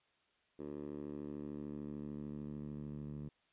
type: tone with band-pass filter sweep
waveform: 10% pulse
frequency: 73.42 Hz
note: D2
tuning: in tune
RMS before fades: -45 dBFS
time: 0.59-3.29 s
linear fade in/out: 5 ms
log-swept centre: 360 to 160 Hz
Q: 1.7
effects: white hiss -75 dBFS RMS until 3.52 s + resampled to 8000 Hz